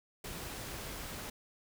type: noise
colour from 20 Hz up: pink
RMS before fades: -43 dBFS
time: 0.24-1.3 s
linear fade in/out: 5 ms
effects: none